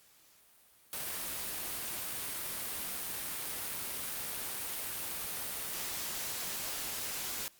white noise, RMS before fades -38 dBFS, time 0.93-7.48 s, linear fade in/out 0 ms, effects white hiss -63 dBFS RMS until 7.59 s + Opus 48 kbps

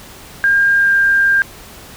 sine tone with pitch glide, 1607 to 1596.8 Hz, G6 to G6, +43 to +32 cents, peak -9 dBFS, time 0.44-1.42 s, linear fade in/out 0 ms, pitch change -11 cents, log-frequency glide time 0.77-0.92 s, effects pink hiss -37 dBFS RMS until 1.96 s

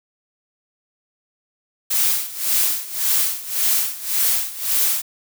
blue noise with tremolo, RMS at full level -17 dBFS, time 1.9-5.02 s, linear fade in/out 10 ms, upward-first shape sine, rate 1.8 Hz, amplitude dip 85%, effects none

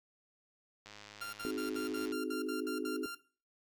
click train, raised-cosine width 0.2 ms, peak -33 dBFS, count 132, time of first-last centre 0.86-2.12 s, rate 104 Hz
sawtooth tone bursts, 1389 Hz, F6, 10 cents flat, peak -37 dBFS, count 11, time 1.21-3.15 s, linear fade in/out 5 ms, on 120 ms, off 62 ms
sine chord, Ab dominant seventh, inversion first, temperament equal with one note detuned, 261.6 / 311.1 / 370 / 423.1 Hz, C4 / Eb4 / Gb4 / Ab4, 0 / 0 / 0 / +32 cents, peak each -40 dBFS, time 1.45-3.06 s, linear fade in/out 0 ms
effects noise-tail reverb RT60 0.4 s tail -18 dB re dry + AAC 64 kbps

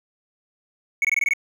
triangle tone bursts, 2217 Hz, C#7, in tune, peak -15 dBFS, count 7, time 1.02-1.335 s, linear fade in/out 2 ms, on 27 ms, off 21 ms, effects none

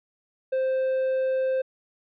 triangle tone, 523.3 Hz, C5, in tune, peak -20 dBFS, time 0.52-1.62 s, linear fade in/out 10 ms, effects resampled to 8000 Hz

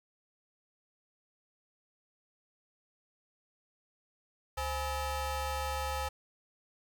25% pulse ring-modulated tone, 453.2 Hz, A#4, 49 cents flat, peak -26 dBFS, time 4.57-6.09 s, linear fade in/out 10 ms, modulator 383 Hz, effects 10-bit

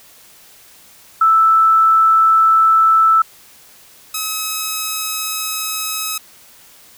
sine / 5% pulse tone pair in turn, 1318.5 / 1280.2 Hz, E6 / D#6, 0 / +49 cents, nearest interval minor second, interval 51 cents, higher first, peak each -8 dBFS, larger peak neither, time 1.21-3.22 / 4.14-6.18 s, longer second, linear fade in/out 5 ms, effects white hiss -45 dBFS RMS until 6.97 s

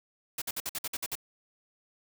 white noise bursts, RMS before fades -34 dBFS, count 9, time 0.38-1.154 s, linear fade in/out 5 ms, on 38 ms, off 54 ms, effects none

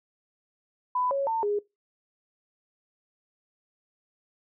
sine tone with pitch steps, 998 / 553 / 901 / 412.4 Hz, B5 / C#5 / A5 / G#4, +18 / -4 / +41 / -12 cents, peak -24 dBFS, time 0.95-1.59 s, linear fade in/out 5 ms, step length 160 ms, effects noise-tail reverb RT60 0.2 s tail -21 dB re dry

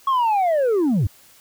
sine linear sweep, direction down, 1108.7 to 80.8 Hz, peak -13 dBFS, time 0.07-1.07 s, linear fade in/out 5 ms, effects tanh soft clip ceiling -15 dBFS + white hiss -51 dBFS RMS until 1.4 s

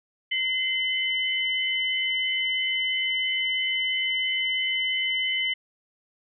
sine tone pair together, 2057 / 3023 Hz, C7 / F#7, -30 / +36 cents, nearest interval perfect fifth, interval 666 cents, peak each -26 dBFS, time 0.31-5.54 s, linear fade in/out 10 ms, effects none

